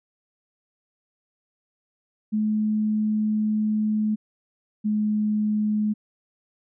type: tone pair in turn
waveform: sine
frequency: 214.1 / 212 Hz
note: A3 / G#3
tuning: -47 / +36 cents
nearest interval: unison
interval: 17 cents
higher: first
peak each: -20 dBFS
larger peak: neither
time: 2.32-4.16 / 4.84-5.94 s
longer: first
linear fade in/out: 20 ms
effects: none